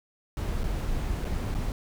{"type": "noise with dropouts", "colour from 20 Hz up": "brown", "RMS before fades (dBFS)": -29, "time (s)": [0.37, 1.72], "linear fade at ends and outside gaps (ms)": 1, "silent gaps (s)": [[0.634, 0.64], [1.245, 1.25], [1.543, 1.549]], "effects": []}